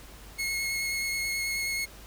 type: tone with vibrato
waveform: sawtooth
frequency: 2170 Hz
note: C#7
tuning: 37 cents flat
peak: -25 dBFS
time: 0.38-1.86 s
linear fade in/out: 20 ms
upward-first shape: sine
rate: 9.3 Hz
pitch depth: 11 cents each way
effects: added 50 Hz sine -48 dBFS peak until 2.06 s + pink hiss -50 dBFS RMS until 2.06 s

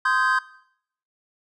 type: chord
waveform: triangle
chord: Ab major seventh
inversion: first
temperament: just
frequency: 1038.3 / 1245.9 / 1557.4 / 1661.2 Hz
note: C6 / Eb6 / G6 / Ab6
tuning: -14 / +2 / -12 / 0 cents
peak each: -21 / -25 / -20 / -26 dBFS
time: 0.05-0.39 s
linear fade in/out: 5 ms
effects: noise-tail reverb RT60 0.7 s tail -20 dB re dry + resampled to 24000 Hz

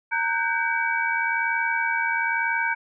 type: tone cluster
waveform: sine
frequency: 920 / 1505 / 1586 / 2277 Hz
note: A#5 / F#6 / G6 / C#7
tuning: -23 / +29 / +20 / +46 cents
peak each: -27 dBFS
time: 0.11-2.75 s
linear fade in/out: 20 ms
effects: none

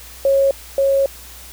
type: tone pair in turn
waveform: sine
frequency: 548 / 548 Hz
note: C#5 / C#5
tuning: -20 / -20 cents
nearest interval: unison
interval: 0 cents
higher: neither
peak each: -11 / -12 dBFS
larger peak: first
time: 0.25-0.51 / 0.78-1.06 s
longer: second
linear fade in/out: 2 ms
effects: added 60 Hz sine -41 dBFS peak until 1.52 s + white hiss -39 dBFS RMS until 1.52 s

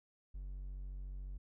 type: tone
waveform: triangle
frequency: 47 Hz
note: F#1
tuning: 28 cents sharp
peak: -40 dBFS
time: 0.34-1.38 s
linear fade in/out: 10 ms
effects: none

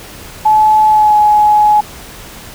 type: tone with pitch glide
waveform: sine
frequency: 860 to 842.3 Hz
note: A5 to G#5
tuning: -40 to +24 cents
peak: -5 dBFS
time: 0.45-1.81 s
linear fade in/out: 10 ms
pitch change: -36 cents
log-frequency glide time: 0.89-1.16 s
effects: pink hiss -32 dBFS RMS until 2.54 s

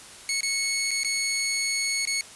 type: tone with dropouts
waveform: 15% pulse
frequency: 2200 Hz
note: C#7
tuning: 14 cents flat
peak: -18 dBFS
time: 0.29-2.21 s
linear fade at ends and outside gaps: 1 ms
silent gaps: 0.407-0.431 / 0.908-0.913 / 1.034-1.046 / 2.053-2.073 s
effects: white hiss -45 dBFS RMS until 2.35 s + resampled to 24000 Hz

